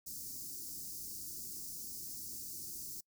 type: band-stop noise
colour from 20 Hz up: white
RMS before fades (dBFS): -45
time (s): 0.06-3.01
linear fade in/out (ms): 10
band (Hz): 370 to 4800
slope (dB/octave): 48
effects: noise-tail reverb RT60 0.1 s tail -26 dB re dry